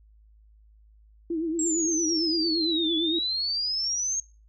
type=tone with vibrato; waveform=sine; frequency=326.2 Hz; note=E4; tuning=18 cents flat; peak=-25 dBFS; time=1.3-3.19 s; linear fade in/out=5 ms; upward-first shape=triangle; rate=8.8 Hz; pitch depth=100 cents each way
type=exponential two-way sweep; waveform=sine; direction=down then up; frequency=7700 to 3400 to 6530 Hz; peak=-25 dBFS; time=1.59-4.2 s; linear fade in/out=2 ms; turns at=2.95 s
effects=noise-tail reverb RT60 0.3 s tail -20 dB re dry + added 53 Hz sine -53 dBFS peak until 4.48 s